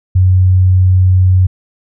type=tone; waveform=sine; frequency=92.5 Hz; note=F#2; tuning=in tune; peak=-5 dBFS; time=0.15-1.47 s; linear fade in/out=10 ms; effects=none